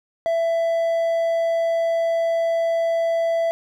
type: tone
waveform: triangle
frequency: 665 Hz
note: E5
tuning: 15 cents sharp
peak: -16 dBFS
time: 0.26-3.51 s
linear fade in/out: 0 ms
effects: none